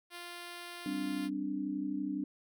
5% pulse tone, 348.7 Hz, F4, 3 cents flat, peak -32 dBFS, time 0.1-1.3 s, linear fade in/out 50 ms
sine chord, G suspended fourth, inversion none, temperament equal, 196 / 261.6 / 293.7 Hz, G3 / C4 / D4, 0 / 0 / 0 cents, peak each -40 / -39 / -35 dBFS, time 0.86-2.24 s, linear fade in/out 2 ms
effects none

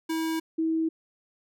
square / sine tone pair in turn, 322.8 / 322.8 Hz, E4 / E4, -36 / -36 cents, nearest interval unison, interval 0 cents, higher neither, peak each -27 / -23 dBFS, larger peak second, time 0.09-0.4 / 0.58-0.89 s, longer neither, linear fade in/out 10 ms, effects none

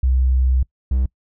sine / triangle tone pair in turn, 64.3 / 64.3 Hz, C2 / C2, -30 / -30 cents, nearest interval unison, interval 0 cents, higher neither, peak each -13 dBFS, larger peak neither, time 0.03-0.63 / 0.91-1.06 s, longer first, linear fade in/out 5 ms, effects noise-tail reverb RT60 0.1 s tail -24 dB re dry

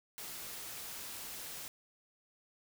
white noise, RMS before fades -45 dBFS, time 0.18-1.68 s, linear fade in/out 0 ms, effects none

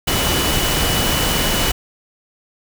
sine tone in noise, 2960 Hz, F#7, in tune, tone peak -24 dBFS, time 0.07-1.72 s, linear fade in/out 10 ms, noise pink, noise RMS -18 dBFS, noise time 0.07-1.72 s, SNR -9 dB, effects none

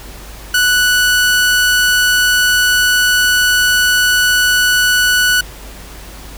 sawtooth tone, 1480 Hz, F#6, in tune, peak -6 dBFS, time 0.54-5.41 s, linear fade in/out 5 ms, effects added 50 Hz sine -32 dBFS peak until 6.37 s + pink hiss -35 dBFS RMS until 6.37 s

